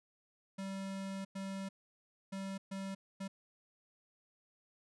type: tone bursts at uneven times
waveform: square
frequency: 193.9 Hz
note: G3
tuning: 19 cents flat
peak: -40 dBFS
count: 5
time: 0.58-1.25 / 1.35-1.69 / 2.32-2.58 / 2.71-2.95 / 3.2-3.28 s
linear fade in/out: 10 ms
effects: resampled to 24000 Hz